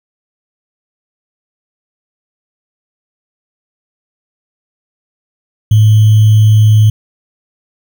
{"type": "tone with sample-and-hold", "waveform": "sine", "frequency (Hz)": 107.6, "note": "A2", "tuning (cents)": -38, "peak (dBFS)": -3, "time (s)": [5.71, 6.9], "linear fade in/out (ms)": 5, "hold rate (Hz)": 3150, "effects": []}